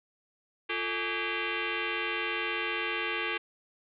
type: tone with frequency modulation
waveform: sine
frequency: 349.4 Hz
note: F4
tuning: 1 cent sharp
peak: -29 dBFS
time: 0.69-3.38 s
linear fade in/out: 10 ms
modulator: 397 Hz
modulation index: 7.1
effects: none